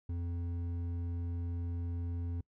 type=tone with hard clipping; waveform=triangle; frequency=86.2 Hz; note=F2; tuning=22 cents flat; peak=-36 dBFS; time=0.09-2.41 s; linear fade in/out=5 ms; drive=11 dB; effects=noise-tail reverb RT60 0.1 s tail -26 dB re dry